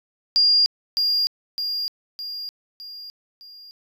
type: tone with echo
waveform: triangle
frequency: 4815 Hz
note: D8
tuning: 42 cents sharp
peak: -10 dBFS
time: 0.36-0.66 s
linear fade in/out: 0 ms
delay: 610 ms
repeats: 5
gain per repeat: -6 dB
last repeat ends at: 3.71 s
effects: tanh soft clip ceiling -12 dBFS